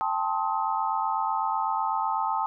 sine chord, A half-diminished seventh, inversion third, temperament just, 792 / 880 / 1056 / 1267.2 Hz, G5 / A5 / C6 / Eb6, +18 / 0 / +16 / +31 cents, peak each -31 / -27 / -32 / -31 dBFS, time 0.01-2.46 s, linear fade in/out 0 ms, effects none

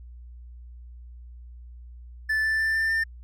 triangle tone with pitch steps, 1752 / 1763.2 / 1774.4 / 1785.7 / 1797.1 Hz, A6 / A6 / A6 / A6 / A6, -8 / +3 / +14 / +25 / +36 cents, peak -20 dBFS, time 2.29-3.04 s, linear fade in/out 10 ms, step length 150 ms, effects added 60 Hz sine -41 dBFS peak until 3.23 s

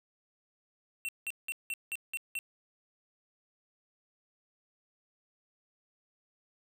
square tone bursts, 2713 Hz, E7, 49 cents sharp, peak -34 dBFS, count 7, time 1.05-2.389 s, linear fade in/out 0 ms, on 37 ms, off 180 ms, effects none

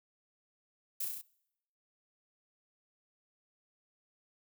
violet noise with echo, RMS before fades -36 dBFS, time 1-1.05 s, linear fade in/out 5 ms, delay 33 ms, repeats 5, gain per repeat -2 dB, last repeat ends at 1.215 s, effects noise-tail reverb RT60 0.8 s tail -24 dB re dry

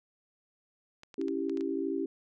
clicks, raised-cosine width 0.2 ms, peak -31 dBFS, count 7, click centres 1.034 / 1.142 / 1.214 / 1.283 / 1.496 / 1.573 / 1.609 s
sine chord, C# diminished, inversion none, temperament equal, 277.2 / 329.6 / 392 Hz, C#4 / E4 / G4, 0 / 0 / 0 cents, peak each -34 dBFS, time 1.18-2.06 s, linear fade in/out 5 ms
effects none

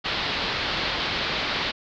white low-pass noise, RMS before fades -27 dBFS, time 0.04-1.72 s, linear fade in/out 20 ms, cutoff 4500 Hz, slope 48 dB/octave, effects none

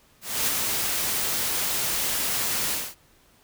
white noise with ADSR envelope, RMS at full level -23 dBFS, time 0.21-2.95 s, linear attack 260 ms, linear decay 26 ms, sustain -3 dB, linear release 240 ms, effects pink hiss -59 dBFS RMS until 3.43 s

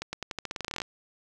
accelerating click train, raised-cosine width 0.2 ms, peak -16 dBFS, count 17, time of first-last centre 0.02-0.818 s, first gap 110 ms, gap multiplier 0.88, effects none

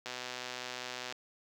click train, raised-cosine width 0.2 ms, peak -22 dBFS, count 134, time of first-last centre 0.06-1.124 s, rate 125 Hz, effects high-pass 100 Hz 12 dB/octave + 8-bit

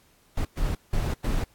brown noise bursts at uneven times, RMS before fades -25 dBFS, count 4, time 0.37-0.45 / 0.57-0.75 / 0.93-1.14 / 1.24-1.44 s, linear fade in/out 5 ms, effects pink hiss -61 dBFS RMS until 1.54 s + AAC 64 kbps

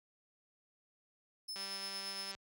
40% pulse tone with tremolo, 5240 Hz, E8, 11 cents flat, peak -39 dBFS, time 1.48-2.32 s, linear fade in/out 10 ms, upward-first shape sine, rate 8.7 Hz, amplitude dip 40%
click train, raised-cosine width 0.2 ms, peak -30 dBFS, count 155, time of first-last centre 1.56-2.35 s, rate 195 Hz
effects high-pass 60 Hz 12 dB/octave

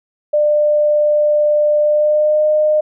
sine tone with pitch glide, 597 to 609.9 Hz, D5 to D#5, +28 to -35 cents, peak -10 dBFS, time 0.33-2.81 s, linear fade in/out 10 ms, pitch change +37 cents, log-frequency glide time 1.8-2.46 s, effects none

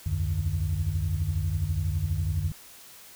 sine tone cluster, 66 / 80.6 / 92.7 / 149.7 Hz, C2 / E2 / F#2 / D3, +16 / -38 / +4 / +33 cents, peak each -34 / -29 / -27 / -31 dBFS, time 0.06-2.52 s, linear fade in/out 5 ms, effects tanh soft clip ceiling -17 dBFS + white hiss -49 dBFS RMS until 3.15 s

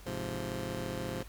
15% pulse chord, F minor, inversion first, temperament just, 104.77 / 130.96 / 174.61 Hz, Ab2 / C3 / F3, +16 / +2 / 0 cents, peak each -34 dBFS, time 0.06-1.23 s, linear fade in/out 5 ms, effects added 50 Hz sine -49 dBFS peak until 1.28 s + pink hiss -55 dBFS RMS until 1.28 s

